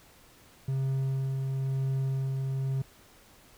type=tone with tremolo; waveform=triangle; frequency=134.1 Hz; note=C3; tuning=43 cents sharp; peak=-24 dBFS; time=0.68-2.82 s; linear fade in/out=5 ms; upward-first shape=sine; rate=1 Hz; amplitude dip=25%; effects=pink hiss -57 dBFS RMS until 3.57 s